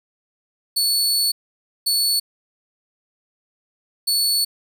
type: tone bursts at uneven times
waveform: sawtooth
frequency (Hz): 4435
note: C#8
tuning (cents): 0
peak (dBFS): -14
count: 3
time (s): 0.76-1.32 / 1.86-2.2 / 4.07-4.45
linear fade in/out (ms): 10
effects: none